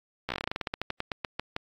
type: slowing click train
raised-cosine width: 0.3 ms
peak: -14 dBFS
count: 21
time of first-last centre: 0.29-1.564 s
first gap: 14 ms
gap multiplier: 1.14
effects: AAC 48 kbps